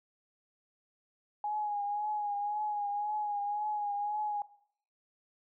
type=tone with vibrato; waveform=sine; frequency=830 Hz; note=G#5; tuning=1 cent flat; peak=-31 dBFS; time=1.44-4.42 s; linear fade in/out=2 ms; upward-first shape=triangle; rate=1.9 Hz; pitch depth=43 cents each way; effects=noise-tail reverb RT60 0.6 s tail -18 dB re dry